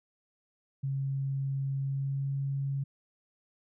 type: tone with pitch glide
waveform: sine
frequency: 136.5 to 137.93 Hz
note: C#3 to C#3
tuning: -26 to -8 cents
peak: -29 dBFS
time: 0.83-2.84 s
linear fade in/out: 10 ms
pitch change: +18 cents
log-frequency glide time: 1.79-2.33 s
effects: none